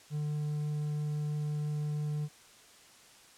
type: tone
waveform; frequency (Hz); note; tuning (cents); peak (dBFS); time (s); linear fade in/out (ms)
triangle; 149.5; D3; +31; -29; 0.1-2.29; 50
effects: white hiss -57 dBFS RMS until 3.37 s + low-pass 9000 Hz 12 dB/octave